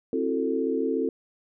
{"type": "chord", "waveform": "sine", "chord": "F# half-diminished seventh", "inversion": "second", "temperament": "just", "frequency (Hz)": [266.4, 333, 370, 444], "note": ["C4", "E4", "F#4", "A4"], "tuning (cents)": [31, 18, 0, 16], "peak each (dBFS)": [-28, -30, -32, -27], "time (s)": [0.13, 1.09], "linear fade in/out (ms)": 2, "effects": []}